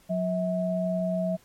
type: tone pair together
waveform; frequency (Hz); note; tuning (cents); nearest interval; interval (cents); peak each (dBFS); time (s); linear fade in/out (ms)
sine; 181.28 / 646; F#3 / E5; -35 / -35; octave + minor seventh; 2200; -27; 0.09-1.37; 20
effects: pink hiss -59 dBFS RMS until 1.44 s + MP3 64 kbps